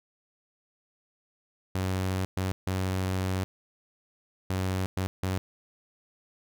sawtooth tone bursts at uneven times, 93.8 Hz, F#2, 24 cents sharp, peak -23 dBFS, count 6, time 1.75-2.25 / 2.37-2.52 / 2.67-3.44 / 4.5-4.86 / 4.97-5.07 / 5.23-5.38 s, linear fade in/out 0 ms, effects none

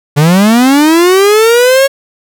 45% pulse linear sweep, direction up, 140 to 554.4 Hz, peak -4 dBFS, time 0.16-1.88 s, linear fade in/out 20 ms, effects none

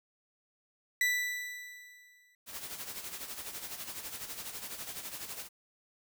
40% pulse tone with exponential decay, 1975.5 Hz, B6, in tune, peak -24 dBFS, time 1.01-2.35 s, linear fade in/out 2 ms, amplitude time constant 290 ms
white noise with tremolo, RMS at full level -40 dBFS, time 2.46-5.49 s, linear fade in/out 50 ms, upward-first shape sine, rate 12 Hz, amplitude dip 60%
effects none

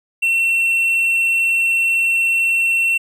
triangle tone, 2709 Hz, E7, 47 cents sharp, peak -12 dBFS, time 0.22-2.98 s, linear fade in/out 10 ms, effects none

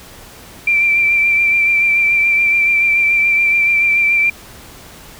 sine tone with vibrato, 2353 Hz, D7, 3 cents sharp, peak -10 dBFS, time 0.67-4.3 s, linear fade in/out 5 ms, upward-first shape triangle, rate 7 Hz, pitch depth 30 cents each way, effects pink hiss -38 dBFS RMS until 5.19 s

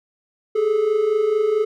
triangle tone pair together, 407.8 / 432.3 Hz, G#4 / A4, -32 / -31 cents, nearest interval minor second, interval 101 cents, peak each -21 / -15 dBFS, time 0.55-1.65 s, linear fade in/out 10 ms, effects none

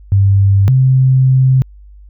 sine tone pair in turn, 98.5 / 130.91 Hz, G2 / C3, +9 / +1 cents, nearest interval perfect fourth, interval 492 cents, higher second, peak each -6 dBFS, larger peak neither, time 0.12-0.68 / 0.68-1.62 s, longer second, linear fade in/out 0 ms, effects added 50 Hz sine -35 dBFS peak until 2.09 s

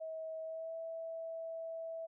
sine tone with pitch glide, 641 to 655.2 Hz, E5 to E5, -49 to -11 cents, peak -40 dBFS, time 0-2.07 s, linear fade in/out 20 ms, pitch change +38 cents, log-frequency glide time 0.42-0.75 s, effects none

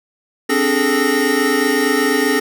square tone cluster, 262.1 / 290.3 / 412.8 / 437.5 / 1848 Hz, C4 / D4 / G#4 / A4 / A#6, +3 / -20 / -10 / -10 / -16 cents, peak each -21 dBFS, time 0.49-2.4 s, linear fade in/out 10 ms, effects none

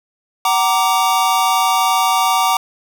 square chord, Gb augmented, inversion none, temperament equal with one note detuned, 755.1 / 932.3 / 1174.7 Hz, Gb5 / Bb5 / D6, +35 / 0 / 0 cents, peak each -18 dBFS, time 0.45-2.57 s, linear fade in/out 2 ms, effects none

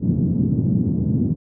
white band-pass noise, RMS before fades -19 dBFS, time 0-1.36 s, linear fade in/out 50 ms, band 100 to 230 Hz, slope 24 dB/octave, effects none

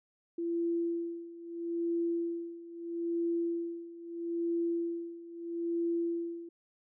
sine tone with tremolo, 338.7 Hz, E4, 47 cents sharp, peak -28 dBFS, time 0.38-6.49 s, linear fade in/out 5 ms, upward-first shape sine, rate 0.77 Hz, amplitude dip 85%, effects none

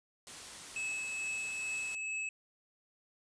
white noise, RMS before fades -47 dBFS, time 0.27-1.95 s, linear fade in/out 0 ms
square tone with tremolo, 2593 Hz, E7, 29 cents flat, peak -35 dBFS, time 0.76-2.29 s, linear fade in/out 2 ms, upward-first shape triangle, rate 2.3 Hz, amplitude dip 30%
effects resampled to 22050 Hz

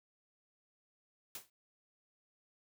white noise with exponential decay, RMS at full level -41 dBFS, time 1.35-1.5 s, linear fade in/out 2 ms, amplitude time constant 32 ms, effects none

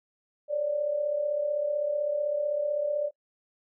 sine tone pair together, 554.4 / 590.2 Hz, C#5 / D5, 0 / +8 cents, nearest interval minor second, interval 108 cents, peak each -33 / -26 dBFS, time 0.48-3.11 s, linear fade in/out 50 ms, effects noise-tail reverb RT60 0.1 s tail -25 dB re dry

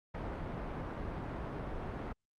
pink low-pass noise, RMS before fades -40 dBFS, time 0.14-2.13 s, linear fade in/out 10 ms, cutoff 1300 Hz, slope 12 dB/octave, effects Opus 48 kbps

